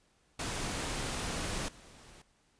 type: noise with level steps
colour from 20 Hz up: pink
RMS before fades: -36 / -55 dBFS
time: 0.39-2.22 s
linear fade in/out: 5 ms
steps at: 1.68 s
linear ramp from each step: 5 ms
effects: pink hiss -70 dBFS RMS until 2.59 s + resampled to 22050 Hz